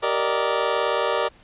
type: chord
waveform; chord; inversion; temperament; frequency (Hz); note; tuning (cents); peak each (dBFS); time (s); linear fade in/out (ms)
25% pulse; Eb major seventh; first; just; 388.9 / 466.7 / 583.4 / 622.3; G4 / Bb4 / D5 / Eb5; -14 / +2 / -12 / 0; -25 / -21 / -21 / -24; 0.02-1.29; 20
effects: pink hiss -53 dBFS RMS until 1.43 s + resampled to 8000 Hz